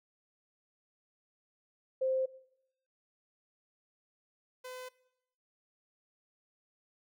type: tone pair in turn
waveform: sine / sawtooth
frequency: 523.3 / 507.5 Hz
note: C5 / B4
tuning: 0 / +47 cents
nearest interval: minor second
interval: 53 cents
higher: first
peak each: -28 / -39 dBFS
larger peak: first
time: 2.01-2.26 / 4.64-4.89 s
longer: neither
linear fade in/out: 10 ms
effects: noise-tail reverb RT60 0.8 s tail -20 dB re dry